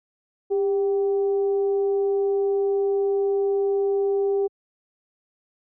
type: tone with frequency modulation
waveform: sine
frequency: 398 Hz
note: G4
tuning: 26 cents sharp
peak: -19 dBFS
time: 0.5-4.48 s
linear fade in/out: 20 ms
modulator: 376 Hz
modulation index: 0.3
effects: high-pass 80 Hz 12 dB/octave